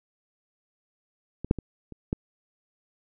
clicks, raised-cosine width 3 ms, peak -20 / -6 / -20 / -28 / -13 dBFS, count 5, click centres 1.446 / 1.511 / 1.587 / 1.923 / 2.129 s, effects none

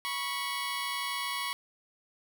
15% pulse tone pair together, 977 / 1110 Hz, B5 / C#6, -19 / +2 cents, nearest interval major second, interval 221 cents, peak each -30 / -27 dBFS, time 0.05-1.53 s, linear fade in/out 0 ms, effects none

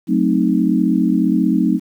sine chord, F# diminished seventh, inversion none, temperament equal, 185 / 220 / 261.6 / 311.1 Hz, F#3 / A3 / C4 / Eb4, 0 / 0 / 0 / 0 cents, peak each -18 dBFS, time 0.07-1.8 s, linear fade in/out 50 ms, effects 8-bit

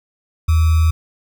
sine tone with sample-and-hold, 80.5 Hz, E2, 41 cents flat, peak -10 dBFS, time 0.48-0.91 s, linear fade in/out 10 ms, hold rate 1225 Hz, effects none

